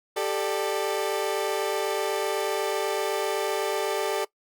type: chord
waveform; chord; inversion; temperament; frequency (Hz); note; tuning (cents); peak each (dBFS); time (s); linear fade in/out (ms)
30% pulse; G suspended second; none; equal with one note detuned; 392 / 440 / 594.5; G4 / A4 / D5; 0 / 0 / +21; -27 / -26 / -28; 0.16-4.25; 10
effects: noise-tail reverb RT60 0.1 s tail -21 dB re dry + Opus 48 kbps